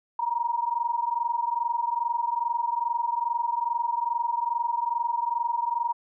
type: tone pair together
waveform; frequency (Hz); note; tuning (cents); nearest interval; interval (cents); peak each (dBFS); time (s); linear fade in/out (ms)
sine; 933.6 / 956; A#5 / A#5; +2 / +43; unison; 41; -27; 0.19-5.93; 5
effects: none